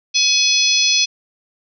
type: harmonic tone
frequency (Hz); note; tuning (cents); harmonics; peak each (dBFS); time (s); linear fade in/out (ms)
847; G#5; +34; 3 / 4 / 5 / 6 / 7; -19 / -19 / -19 / -19 / -19; 0.14-1.06; 20
effects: none